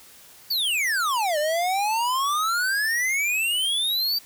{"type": "exponential two-way sweep", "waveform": "square", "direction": "down then up", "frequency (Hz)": [4699, 587.3, 4699], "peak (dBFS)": -22, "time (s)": [0.5, 4.19], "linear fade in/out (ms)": 10, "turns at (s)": 1.38, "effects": ["white hiss -49 dBFS RMS until 4.25 s"]}